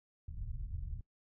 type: low-pass noise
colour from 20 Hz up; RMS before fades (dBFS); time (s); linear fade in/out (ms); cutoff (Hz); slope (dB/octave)
pink; -41; 0.28-1.01; 2; 110; 24
effects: noise-tail reverb RT60 0.1 s tail -23 dB re dry